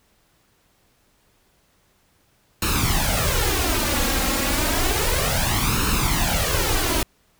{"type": "noise with flanger", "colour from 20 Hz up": "pink", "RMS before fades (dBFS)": -21, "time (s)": [2.62, 7.03], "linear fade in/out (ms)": 2, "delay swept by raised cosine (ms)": [0.74, 3.74], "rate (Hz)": 0.31, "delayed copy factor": 0.7, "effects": ["pink hiss -62 dBFS RMS until 7.39 s"]}